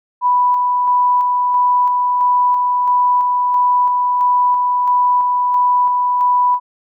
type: tone with tremolo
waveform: sine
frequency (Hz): 987.8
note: B5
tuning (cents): 0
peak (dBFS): -10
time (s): 0.21-6.6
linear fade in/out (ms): 50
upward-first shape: square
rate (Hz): 1.5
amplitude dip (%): 25
effects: none